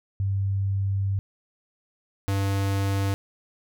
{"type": "tone pair in turn", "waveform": ["sine", "square"], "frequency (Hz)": [98, 98.36], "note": ["G2", "G2"], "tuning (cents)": [0, 6], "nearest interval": "unison", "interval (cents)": 6, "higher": "second", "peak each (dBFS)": [-22, -23], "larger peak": "first", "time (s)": [[0.2, 1.19], [2.28, 3.14]], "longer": "first", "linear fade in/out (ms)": 0, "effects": []}